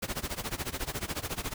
pink noise with tremolo, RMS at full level -32 dBFS, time 0.02-1.54 s, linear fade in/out 10 ms, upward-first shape sine, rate 14 Hz, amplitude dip 90%, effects none

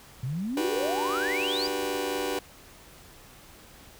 sine exponential sweep, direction up, 118.9 to 4978 Hz, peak -28 dBFS, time 0.23-1.67 s, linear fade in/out 5 ms
sawtooth chord, G major seventh, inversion second, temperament just, 294 / 367.5 / 392 / 490 Hz, D4 / F#4 / G4 / B4, +2 / -12 / 0 / -14 cents, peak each -31 / -31 / -29 / -28 dBFS, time 0.57-2.39 s, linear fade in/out 2 ms
clicks, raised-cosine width 2 ms, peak -36 dBFS, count 11, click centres 0.829 / 1.095 / 1.48 / 1.677 / 1.791 / 1.828 / 1.895 / 1.951 / 2.192 / 2.345 / 2.379 s
effects pink hiss -51 dBFS RMS until 3.99 s

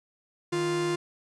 45% pulse tone pair together, 155.56 / 349.2 Hz, D#3 / F4, 0 / 0 cents, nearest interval octave + major second, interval 1400 cents, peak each -34 / -26 dBFS, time 0.52-0.96 s, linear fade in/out 10 ms, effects resampled to 22050 Hz

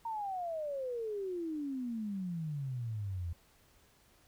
sine exponential sweep, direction down, 932.3 to 82 Hz, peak -35 dBFS, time 0.05-3.33 s, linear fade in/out 5 ms, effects pink hiss -66 dBFS RMS until 4.27 s

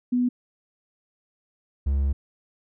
sine / triangle tone pair in turn, 246.9 / 69.28 Hz, B3 / C#2, 0 / 0 cents, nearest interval octave + minor seventh, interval 2200 cents, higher first, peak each -19 / -18 dBFS, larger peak second, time 0.12-0.29 / 1.86-2.13 s, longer second, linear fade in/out 10 ms, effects none

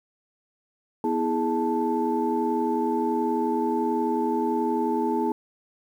sine tone cluster, 246 / 324.6 / 416 / 879 Hz, B3 / E4 / G#4 / A5, -7 / -27 / +3 / -2 cents, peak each -27 dBFS, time 1.04-5.32 s, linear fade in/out 2 ms, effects tanh soft clip ceiling -12 dBFS + 9-bit

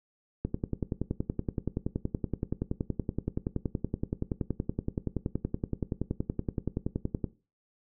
click train, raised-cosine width 3 ms, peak -16 dBFS, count 73, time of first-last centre 0.45-7.242 s, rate 10.6 Hz, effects noise-tail reverb RT60 0.3 s tail -17 dB re dry

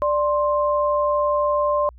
sine tone pair together, 589.2 / 1052 Hz, D5 / C6, +6 / +9 cents, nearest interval minor seventh, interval 1003 cents, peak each -19 / -21 dBFS, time 0.02-1.89 s, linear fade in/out 0 ms, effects added 60 Hz sine -42 dBFS peak until 1.98 s

